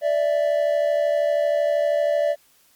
triangle tone pair together, 586.5 / 659.3 Hz, D5 / E5, -2 / 0 cents, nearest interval major second, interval 202 cents, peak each -17 / -21 dBFS, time 0.01-2.36 s, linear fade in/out 50 ms, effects white hiss -58 dBFS RMS until 2.75 s + MP3 96 kbps

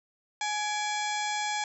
harmonic tone with a mistuned harmonic, 839 Hz, G#5, 17 cents sharp, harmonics 1 / 2 / 3 / 4 / 5 / 6 / 7 / 8 / 9, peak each -31 / -37 / -36 / -38 / -43 / -43 / -44 / -42 / -42 dBFS, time 0.41-1.64 s, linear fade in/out 2 ms, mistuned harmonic 3, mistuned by -130 cents, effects none

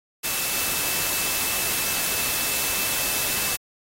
sine tone in noise, 2637 Hz, E7, in tune, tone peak -34 dBFS, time 0.23-3.57 s, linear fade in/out 20 ms, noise white, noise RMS -25 dBFS, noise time 0.23-3.57 s, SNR -12 dB, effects AAC 48 kbps

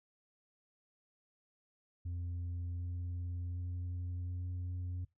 sine tone with pitch steps, 87.31 / 88.07 / 88.84 / 89.61 Hz, F2 / F2 / F2 / F2, 0 / +15 / +30 / +45 cents, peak -34 dBFS, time 2.05-5.05 s, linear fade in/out 10 ms, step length 750 ms, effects noise-tail reverb RT60 0.2 s tail -23 dB re dry + tanh soft clip ceiling -36 dBFS

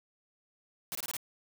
white noise bursts, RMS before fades -37 dBFS, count 5, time 0.92-1.167 s, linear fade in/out 0 ms, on 31 ms, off 23 ms, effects none

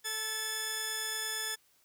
10% pulse tone pair together, 440 / 1731.3 Hz, A4 / A6, 0 / -28 cents, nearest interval 2 octaves, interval 2372 cents, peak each -35 / -25 dBFS, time 0.04-1.56 s, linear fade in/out 20 ms, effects white hiss -68 dBFS RMS until 1.84 s

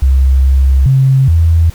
sine tone with pitch steps, 66.4 / 66.9 / 133.4 / 82.4 Hz, C2 / C2 / C3 / E2, +26 / +39 / +34 / 0 cents, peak -5 dBFS, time 0.02-1.7 s, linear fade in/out 5 ms, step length 420 ms, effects pink hiss -38 dBFS RMS until 1.74 s

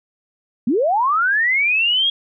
sine linear sweep, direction up, 205.4 to 3317 Hz, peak -14 dBFS, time 0.67-2.1 s, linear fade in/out 5 ms, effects none

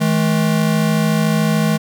square tone pair together, 160 / 213.6 Hz, D#3 / G#3, +49 / +49 cents, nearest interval perfect fourth, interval 500 cents, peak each -17 dBFS, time 0-1.78 s, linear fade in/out 20 ms, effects none

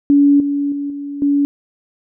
sine tone with level steps, 284.6 Hz, C#4, 46 cents sharp, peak -7 / -15 / -19 / -23 / -11 dBFS, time 0.1-1.45 s, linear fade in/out 0 ms, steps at 0.4 / 0.72 / 0.9 / 1.22 s, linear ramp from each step 2 ms, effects none

